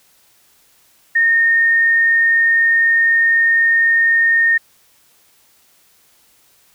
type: tone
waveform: sine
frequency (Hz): 1836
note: A#6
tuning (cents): -27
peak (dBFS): -10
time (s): 1.15-4.58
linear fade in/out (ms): 10
effects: white hiss -54 dBFS RMS until 6.74 s